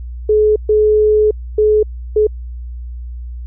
sine tone bursts at uneven times, 426.2 Hz, G#4, 45 cents sharp, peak -8 dBFS, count 4, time 0.29-0.56 / 0.69-1.31 / 1.58-1.83 / 2.16-2.27 s, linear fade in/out 5 ms, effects added 60 Hz sine -24 dBFS peak until 3.46 s

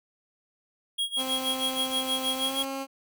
square tone with tremolo, 3286 Hz, G#7, 19 cents flat, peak -25 dBFS, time 0.98-2.63 s, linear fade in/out 10 ms, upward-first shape sine, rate 6.3 Hz, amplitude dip 90%
15% pulse tone with pitch glide, 261.6 to 270.5 Hz, C4 to C#4, 0 to -42 cents, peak -25 dBFS, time 1.16-2.87 s, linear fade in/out 50 ms, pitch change +58 cents, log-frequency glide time 2.36-2.59 s
white noise, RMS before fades -41 dBFS, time 1.19-2.65 s, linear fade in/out 5 ms
effects none

